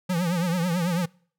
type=tone with vibrato; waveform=square; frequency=174.61 Hz; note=F3; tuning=in tune; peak=-23 dBFS; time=0.09-1.06 s; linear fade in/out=10 ms; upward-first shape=triangle; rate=9.1 Hz; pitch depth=130 cents each way; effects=noise-tail reverb RT60 0.5 s tail -25 dB re dry